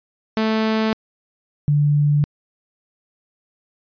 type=tone pair in turn; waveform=sawtooth / sine; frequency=219.6 / 146.57 Hz; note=A3 / D3; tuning=-3 / -3 cents; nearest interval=perfect fifth; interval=700 cents; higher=first; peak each=-13 dBFS; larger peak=neither; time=0.37-0.93 / 1.68-2.24 s; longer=neither; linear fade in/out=0 ms; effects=resampled to 11025 Hz